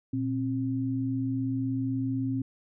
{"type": "tone pair together", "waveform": "sine", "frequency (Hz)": [118.44, 265.9], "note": ["A#2", "C4"], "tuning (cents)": [28, 28], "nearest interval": "octave + major second", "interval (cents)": 1400, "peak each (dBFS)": [-31, -28], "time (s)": [0.13, 2.42], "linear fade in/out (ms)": 5, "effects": []}